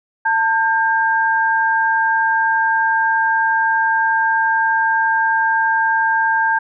sine tone pair together, 895.8 / 1595 Hz, A5 / G6, +31 / +30 cents, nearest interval minor seventh, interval 999 cents, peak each -16 dBFS, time 0.25-6.59 s, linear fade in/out 10 ms, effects none

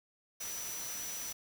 sine tone in noise, 5910 Hz, F#8, 3 cents flat, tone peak -41 dBFS, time 0.4-1.33 s, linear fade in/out 10 ms, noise white, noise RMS -43 dBFS, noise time 0.4-1.33 s, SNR -1 dB, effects none

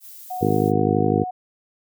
violet noise, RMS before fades -41 dBFS, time 0-0.73 s, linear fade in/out 50 ms
sine tone, 734 Hz, F#5, 14 cents flat, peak -26 dBFS, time 0.3-1.31 s, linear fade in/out 10 ms
harmonic tone, 52 Hz, G#1, 3 cents sharp, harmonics 2 / 3 / 4 / 5 / 6 / 7 / 8 / 9, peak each -25 / -25 / -25 / -25 / -25 / -25 / -25 / -25 dBFS, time 0.41-1.24 s, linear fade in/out 10 ms
effects none

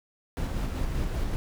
brown noise with tremolo, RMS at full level -28 dBFS, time 0.37-1.36 s, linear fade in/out 0 ms, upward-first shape square, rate 5.2 Hz, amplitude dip 25%, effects none

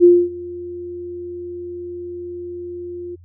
sine tone with ADSR envelope, 351.1 Hz, F4, 9 cents sharp, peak -4 dBFS, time 0-3.16 s, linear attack 40 ms, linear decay 250 ms, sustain -23 dB, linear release 16 ms, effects added 87 Hz sine -42 dBFS peak until 3.24 s

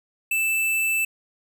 square tone, 2644 Hz, E7, 5 cents sharp, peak -21 dBFS, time 0.31-1.05 s, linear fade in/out 5 ms, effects none

